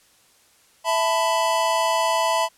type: chord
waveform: square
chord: E suspended fourth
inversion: none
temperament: equal with one note detuned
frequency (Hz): 659.3 / 880 / 999.8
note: E5 / A5 / B5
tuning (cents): 0 / 0 / +21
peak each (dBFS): -24 / -25 / -23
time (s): 0.84-2.49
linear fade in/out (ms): 50
effects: white hiss -57 dBFS RMS until 2.57 s + low-pass 11000 Hz 12 dB/octave